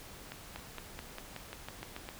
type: accelerating click train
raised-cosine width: 0.3 ms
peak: -25 dBFS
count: 11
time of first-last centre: 0.32-2.089 s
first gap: 240 ms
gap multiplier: 0.93
effects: pink hiss -50 dBFS RMS until 2.19 s